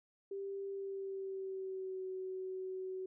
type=tone with pitch glide; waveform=sine; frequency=393.8 to 375.1 Hz; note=G4 to F#4; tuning=+8 to +24 cents; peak=-39 dBFS; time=0.31-3.06 s; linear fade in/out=5 ms; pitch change=-84 cents; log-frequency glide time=0.7-2.04 s; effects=none